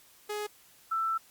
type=tone pair in turn; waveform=sawtooth / sine; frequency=418.7 / 1329.3 Hz; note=G#4 / E6; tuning=+14 / +14 cents; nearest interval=octave + minor sixth; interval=2000 cents; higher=second; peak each=-29 / -27 dBFS; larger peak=second; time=0.29-0.47 / 0.91-1.18 s; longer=second; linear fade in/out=10 ms; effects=white hiss -59 dBFS RMS until 1.3 s + Opus 48 kbps